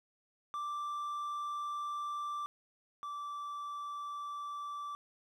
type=tone pair in turn; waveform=triangle; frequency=1174.7 / 1164.6 Hz; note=D6 / D6; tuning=0 / -15 cents; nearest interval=unison; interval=15 cents; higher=first; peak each=-34 / -37 dBFS; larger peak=first; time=0.54-2.46 / 3.03-4.95 s; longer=neither; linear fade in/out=0 ms; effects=none